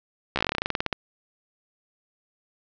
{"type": "slowing click train", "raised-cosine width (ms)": 0.3, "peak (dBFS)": -8, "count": 18, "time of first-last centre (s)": [0.36, 0.928], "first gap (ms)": 14, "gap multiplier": 1.1, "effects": ["resampled to 16000 Hz", "8-bit"]}